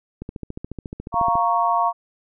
click train, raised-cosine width 3 ms, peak -18 dBFS, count 17, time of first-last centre 0.22-1.355 s, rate 14.1 Hz
sine chord, Bb minor, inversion second, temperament equal, 698.5 / 932.3 / 1108.7 Hz, F5 / Bb5 / Db6, 0 / 0 / 0 cents, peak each -21 dBFS, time 1.12-1.93 s, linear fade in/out 50 ms
effects none

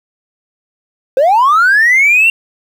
triangle linear sweep, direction up, 500 to 2764 Hz, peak -3 dBFS, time 1.17-2.3 s, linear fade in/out 2 ms, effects tanh soft clip ceiling -2 dBFS + 7-bit

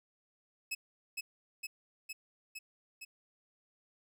sawtooth tone with echo, 2583 Hz, E7, 36 cents flat, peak -31 dBFS, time 0.71-0.75 s, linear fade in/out 10 ms, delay 460 ms, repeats 5, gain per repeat -2 dB, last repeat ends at 3.05 s, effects none

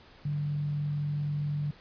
sine tone with frequency modulation, 146.83 Hz, D3, in tune, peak -28 dBFS, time 0.25-1.71 s, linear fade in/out 5 ms, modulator 44.2 Hz, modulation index 0.22, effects pink hiss -55 dBFS RMS until 1.8 s + resampled to 11025 Hz

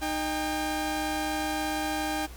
sawtooth tone pair together, 307.8 / 798 Hz, D#4 / G5, -19 / +31 cents, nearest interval octave + major third, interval 1650 cents, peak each -27 dBFS, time 0.01-2.27 s, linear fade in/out 20 ms, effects added 60 Hz sine -42 dBFS peak until 2.36 s + pink hiss -49 dBFS RMS until 2.36 s

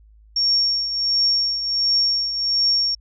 sine tone with tremolo, 5520 Hz, F8, 21 cents flat, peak -14 dBFS, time 0.36-2.95 s, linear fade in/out 5 ms, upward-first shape triangle, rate 1.4 Hz, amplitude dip 65%, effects added 53 Hz sine -47 dBFS peak until 3 s

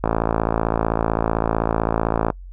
click train, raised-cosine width 1 ms, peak -4 dBFS, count 127, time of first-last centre 0.04-2.302 s, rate 55.7 Hz, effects noise-tail reverb RT60 0.1 s tail -26 dB re dry + added 45 Hz sine -34 dBFS peak until 2.52 s

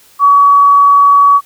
sine tone, 1133 Hz, C#6, 37 cents sharp, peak -3 dBFS, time 0.19-1.41 s, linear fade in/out 50 ms, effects white hiss -45 dBFS RMS until 1.45 s

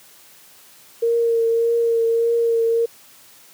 sine tone with vibrato, 462.1 Hz, A#4, 15 cents flat, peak -15 dBFS, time 1.02-2.86 s, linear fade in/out 10 ms, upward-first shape triangle, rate 1.7 Hz, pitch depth 22 cents each way, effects white hiss -48 dBFS RMS until 3.53 s + high-pass 100 Hz 12 dB/octave

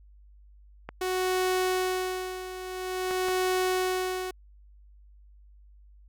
clicks, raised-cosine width 0.5 ms, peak -21 dBFS, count 3, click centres 0.89 / 3.11 / 3.285 s
sawtooth tone with tremolo, 370 Hz, F#4, in tune, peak -20 dBFS, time 1.01-4.31 s, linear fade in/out 5 ms, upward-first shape sine, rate 0.49 Hz, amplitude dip 75%
effects added 50 Hz sine -51 dBFS peak until 6.08 s

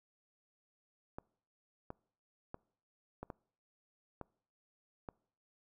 clicks, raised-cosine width 1 ms, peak -29 dBFS, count 7, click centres 1.185 / 1.904 / 2.544 / 3.23 / 3.302 / 4.213 / 5.088 s, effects noise-tail reverb RT60 0.6 s tail -25 dB re dry

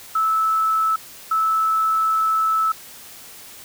sine tone pair in turn, 1308 / 1308 Hz, E6 / E6, -14 / -14 cents, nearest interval unison, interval 0 cents, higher neither, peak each -16 / -16 dBFS, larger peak neither, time 0.15-0.96 / 1.31-2.72 s, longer second, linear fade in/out 5 ms, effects white hiss -41 dBFS RMS until 3.64 s

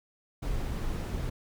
brown noise, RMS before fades -32 dBFS, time 0.42-1.3 s, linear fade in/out 10 ms, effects none

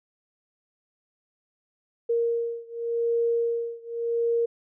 sine beating tone pair, 466.2 / 467.07 Hz, A#4 / A#4, 0 / +3 cents, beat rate 0.87 Hz, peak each -26 / -27 dBFS, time 2.09-4.46 s, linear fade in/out 10 ms, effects none

